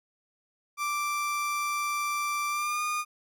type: tone with pitch glide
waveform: 30% pulse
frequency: 1174.7 to 1218.9 Hz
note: D6 to D#6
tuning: 0 to -36 cents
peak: -25 dBFS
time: 0.77-3.05 s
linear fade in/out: 50 ms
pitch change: +64 cents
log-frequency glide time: 2.49-2.82 s
effects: none